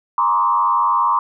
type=tone with frequency modulation; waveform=sine; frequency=1046.5 Hz; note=C6; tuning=in tune; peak=-13 dBFS; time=0.18-1.19 s; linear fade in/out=2 ms; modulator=96.3 Hz; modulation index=1.3; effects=none